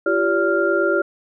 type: tone cluster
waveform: sine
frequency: 342.2 / 390.9 / 573 / 1394 Hz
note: F4 / G4 / D5 / F6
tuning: -35 / -5 / -43 / -4 cents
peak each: -21 dBFS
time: 0.06-1.02 s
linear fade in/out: 5 ms
effects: none